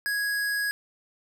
square tone, 1661.2 Hz, G#6, in tune, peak -26 dBFS, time 0.06-0.71 s, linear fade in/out 0 ms, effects none

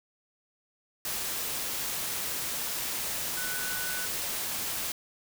sine tone in noise, 1491 Hz, F#6, 13 cents sharp, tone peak -36 dBFS, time 3.37-4.06 s, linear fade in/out 2 ms, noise white, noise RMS -33 dBFS, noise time 1.05-4.92 s, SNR -6 dB, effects none

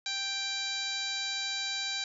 harmonic tone, 786 Hz, G5, 4 cents sharp, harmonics 1 / 2 / 3 / 4 / 5 / 6 / 7 / 8 / 9, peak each -46 / -41 / -40 / -46 / -34 / -40 / -46 / -45 / -45 dBFS, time 0.06-2.04 s, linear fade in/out 2 ms, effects none

